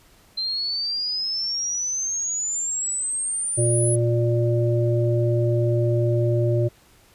sine exponential sweep, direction up, 4100 to 10280 Hz, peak -23 dBFS, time 0.37-3.96 s, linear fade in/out 10 ms
harmonic tone, 118.1 Hz, A#2, 23 cents sharp, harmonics 1 / 3 / 5, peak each -19 / -24 / -26 dBFS, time 3.57-6.69 s, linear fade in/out 20 ms
effects pink hiss -55 dBFS RMS until 7.14 s + resampled to 32000 Hz

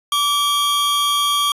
45% pulse tone pair together, 1159 / 3246 Hz, D6 / G#7, -23 / -40 cents, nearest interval octave + tritone, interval 1783 cents, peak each -18 dBFS, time 0.12-1.52 s, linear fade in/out 2 ms, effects resampled to 32000 Hz

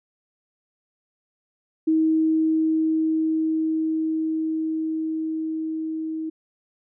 sine tone with level ramp, 317.8 Hz, D#4, 37 cents sharp, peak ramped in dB -16 to -26 dBFS, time 1.87-6.3 s, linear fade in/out 10 ms, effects none

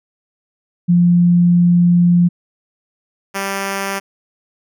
sine / 5% pulse tone pair in turn, 174.61 / 196.22 Hz, F3 / G3, 0 / +2 cents, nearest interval major second, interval 202 cents, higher second, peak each -8 dBFS, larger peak neither, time 0.88-2.29 / 3.34-4 s, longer first, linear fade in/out 20 ms, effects none

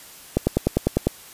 click train, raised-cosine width 2 ms, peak -4 dBFS, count 8, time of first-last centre 0.37-1.07 s, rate 10 Hz, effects white hiss -44 dBFS RMS until 1.33 s + resampled to 32000 Hz

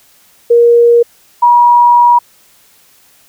sine tone pair in turn, 472.3 / 960.8 Hz, A#4 / B5, +23 / -48 cents, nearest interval octave, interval 1229 cents, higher second, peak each -3 dBFS, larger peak neither, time 0.5-1.03 / 1.42-2.19 s, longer second, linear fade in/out 10 ms, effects white hiss -47 dBFS RMS until 3.28 s

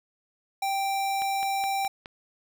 square tone, 784 Hz, G5, in tune, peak -26 dBFS, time 0.62-1.88 s, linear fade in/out 5 ms
click train, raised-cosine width 0.3 ms, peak -23 dBFS, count 5, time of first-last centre 1.22-2.059 s, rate 4.77 Hz
effects none

